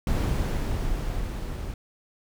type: noise with level ramp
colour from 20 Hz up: brown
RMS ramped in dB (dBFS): -23 to -33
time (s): 0.07-1.74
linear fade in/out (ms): 2
effects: none